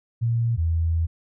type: tone pair in turn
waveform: sine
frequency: 116.54 / 82.41 Hz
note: A#2 / E2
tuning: 0 / 0 cents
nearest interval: tritone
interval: 600 cents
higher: first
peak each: -19 dBFS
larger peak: neither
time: 0.21-0.57 / 0.57-1.07 s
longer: second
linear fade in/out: 20 ms
effects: none